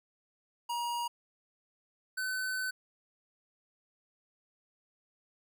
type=tone pair in turn; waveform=square; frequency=951 / 1515.7 Hz; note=A#5 / F#6; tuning=+34 / +41 cents; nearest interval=minor sixth; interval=807 cents; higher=second; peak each=-33 / -33 dBFS; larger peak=neither; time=0.69-1.08 / 2.17-2.71 s; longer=second; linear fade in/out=10 ms; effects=none